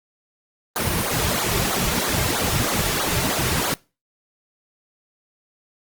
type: noise with flanger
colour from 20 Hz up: pink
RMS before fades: -22 dBFS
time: 0.76-3.74 s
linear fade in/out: 0 ms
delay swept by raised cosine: 0.36 to 4.06 ms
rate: 3.1 Hz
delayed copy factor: -0.95
effects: noise-tail reverb RT60 0.3 s tail -23 dB re dry + Opus 32 kbps